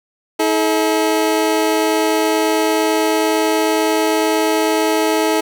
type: tone pair together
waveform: 25% pulse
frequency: 320.3 / 429.4 Hz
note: E4 / A4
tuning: -50 / -42 cents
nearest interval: perfect fourth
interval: 508 cents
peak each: -13 dBFS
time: 0.39-5.41 s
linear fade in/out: 10 ms
effects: none